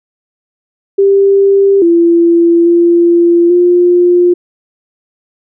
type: tone with pitch steps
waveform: sine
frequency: 394.7 / 339.2 / 343 / 353.3 Hz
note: G4 / E4 / F4 / F4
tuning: +12 / +50 / -31 / +20 cents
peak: -4 dBFS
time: 0.98-4.34 s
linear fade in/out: 10 ms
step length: 840 ms
effects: none